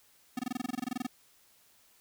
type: tone bursts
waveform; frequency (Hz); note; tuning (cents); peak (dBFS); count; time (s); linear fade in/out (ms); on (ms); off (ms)
square; 250.3; B3; +23; -31; 16; 0.37-1.067; 5; 22; 23
effects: white hiss -64 dBFS RMS until 2 s